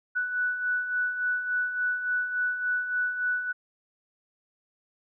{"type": "beating tone pair", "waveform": "sine", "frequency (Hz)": [1480, 1483.5], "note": ["F#6", "F#6"], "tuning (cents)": [0, 4], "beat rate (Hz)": 3.5, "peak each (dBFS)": [-34, -26], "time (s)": [0.15, 3.53], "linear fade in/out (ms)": 20, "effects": []}